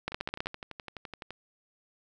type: two click trains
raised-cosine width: 0.3 ms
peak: -24 / -15 dBFS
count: 15 / 7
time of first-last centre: 0.12-1.306 / 0.08-0.47 s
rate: 11.8 / 15.4 Hz
effects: none